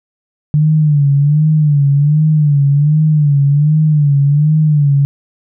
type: tone with vibrato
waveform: sine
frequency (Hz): 147.8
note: D3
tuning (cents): +11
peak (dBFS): -7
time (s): 0.54-5.05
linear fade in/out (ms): 0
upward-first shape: sine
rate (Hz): 1.3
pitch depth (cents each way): 91
effects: none